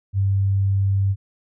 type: tone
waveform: sine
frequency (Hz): 98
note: G2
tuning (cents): 0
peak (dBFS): -16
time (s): 0.13-1.16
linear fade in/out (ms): 50
effects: none